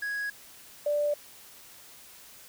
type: tone pair in turn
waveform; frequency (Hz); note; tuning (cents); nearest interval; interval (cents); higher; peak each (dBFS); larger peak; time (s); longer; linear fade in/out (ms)
triangle / sine; 1661.2 / 587.3; G#6 / D5; 0 / 0; octave + tritone; 1800; first; -28 / -24; second; 0.02-0.3 / 0.86-1.14; neither; 5
effects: white hiss -51 dBFS RMS until 2.48 s